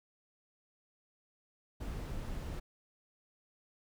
brown noise, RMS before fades -40 dBFS, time 1.8-2.6 s, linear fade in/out 10 ms, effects none

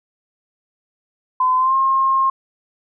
sine tone with pitch glide, 1021 to 1068.7 Hz, C6 to C6, -43 to +36 cents, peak -13 dBFS, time 1.4-2.3 s, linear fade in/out 5 ms, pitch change +79 cents, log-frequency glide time 1.57-1.75 s, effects none

